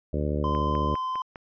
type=harmonic tone; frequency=74 Hz; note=D2; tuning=14 cents sharp; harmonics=1 / 2 / 3 / 4 / 5 / 6 / 7 / 8; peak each=-28 / -31 / -33 / -34 / -35 / -36 / -36 / -37 dBFS; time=0.13-0.95 s; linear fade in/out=5 ms
type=tone; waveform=triangle; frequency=1030 Hz; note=C6; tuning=28 cents flat; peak=-25 dBFS; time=0.44-1.22 s; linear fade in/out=2 ms
type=click train; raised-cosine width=0.5 ms; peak=-24 dBFS; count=5; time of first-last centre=0.55-1.358 s; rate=4.95 Hz
effects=resampled to 11025 Hz